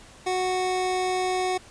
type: tone pair together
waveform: square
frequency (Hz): 368.9 / 738.8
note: F#4 / F#5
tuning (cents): -5 / -3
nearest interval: octave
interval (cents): 1202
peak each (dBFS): -27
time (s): 0.26-1.58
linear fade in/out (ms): 10
effects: pink hiss -49 dBFS RMS until 1.7 s + resampled to 22050 Hz